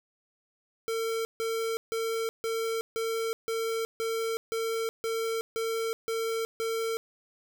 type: tone bursts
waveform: square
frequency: 452.2 Hz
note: A4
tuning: 47 cents sharp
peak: -29 dBFS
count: 12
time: 0.88-6.97 s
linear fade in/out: 0 ms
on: 370 ms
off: 150 ms
effects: none